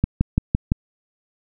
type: click train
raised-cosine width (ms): 5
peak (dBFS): -4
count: 5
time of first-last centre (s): 0.04-0.719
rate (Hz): 5.89
effects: none